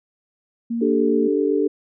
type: tone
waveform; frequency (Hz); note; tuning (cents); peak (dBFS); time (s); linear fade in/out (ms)
sine; 232.6; A#3; -4; -21; 0.7-1.28; 10
type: chord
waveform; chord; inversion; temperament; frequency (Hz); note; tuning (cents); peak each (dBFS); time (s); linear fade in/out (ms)
sine; D suspended fourth; none; equal; 293.7 / 392 / 440; D4 / G4 / A4; 0 / 0 / 0; -21; 0.81-1.68; 10
effects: none